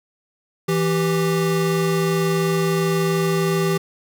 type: tone pair together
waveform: square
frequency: 164.94 / 392 Hz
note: E3 / G4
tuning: +1 / 0 cents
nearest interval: octave + minor third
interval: 1499 cents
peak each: -21 dBFS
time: 0.68-3.78 s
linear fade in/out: 10 ms
effects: none